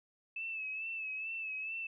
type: tone with vibrato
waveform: sine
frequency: 2614 Hz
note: E7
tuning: 15 cents flat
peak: -37 dBFS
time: 0.36-1.87 s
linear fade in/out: 5 ms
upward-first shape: sine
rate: 2.3 Hz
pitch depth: 48 cents each way
effects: none